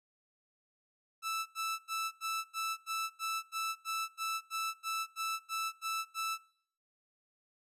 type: tone bursts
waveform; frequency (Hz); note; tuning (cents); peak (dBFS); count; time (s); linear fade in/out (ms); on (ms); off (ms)
sawtooth; 1318.5; E6; 0; -30; 16; 1.22-6.38; 50; 240; 88
effects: noise-tail reverb RT60 0.6 s tail -23 dB re dry + resampled to 32000 Hz